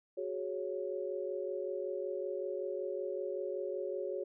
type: chord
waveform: sine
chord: F# suspended second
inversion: none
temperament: equal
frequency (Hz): 370 / 415.3 / 554.4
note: F#4 / G#4 / C#5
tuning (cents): 0 / 0 / 0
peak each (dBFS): -39 / -40 / -39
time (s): 0.17-4.24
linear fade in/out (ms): 10
effects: none